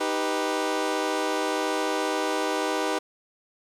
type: chord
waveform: 20% pulse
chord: Eb augmented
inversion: none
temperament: equal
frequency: 311.1 / 392 / 493.9 Hz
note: Eb4 / G4 / B4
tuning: 0 / 0 / 0 cents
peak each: -24 dBFS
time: 0-2.99 s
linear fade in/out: 10 ms
effects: low-pass 9000 Hz 12 dB/octave + 9-bit